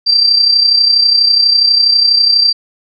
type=tone with amplitude modulation; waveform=sine; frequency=4699 Hz; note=D8; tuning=in tune; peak=-4 dBFS; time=0.06-2.53 s; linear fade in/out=20 ms; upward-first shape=sine; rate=32.2 Hz; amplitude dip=55%; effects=none